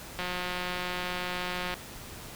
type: click train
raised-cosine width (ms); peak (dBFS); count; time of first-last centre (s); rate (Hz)
0.3; -17; 280; 0.19-1.74; 180
effects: pink hiss -44 dBFS RMS until 2.35 s